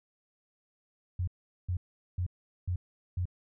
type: tone bursts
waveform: sine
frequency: 89.7 Hz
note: F2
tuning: 47 cents sharp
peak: -28 dBFS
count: 5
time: 1.19-3.255 s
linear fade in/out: 5 ms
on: 85 ms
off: 410 ms
effects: none